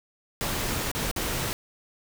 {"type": "noise with dropouts", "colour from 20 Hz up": "pink", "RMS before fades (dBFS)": -29, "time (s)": [0.41, 1.53], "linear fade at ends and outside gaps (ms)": 0, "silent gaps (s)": [[0.915, 0.95], [1.113, 1.162]], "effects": []}